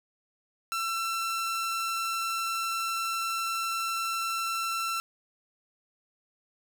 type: tone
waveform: sawtooth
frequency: 1344 Hz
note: E6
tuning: 33 cents sharp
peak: -25 dBFS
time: 0.72-5 s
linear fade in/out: 0 ms
effects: none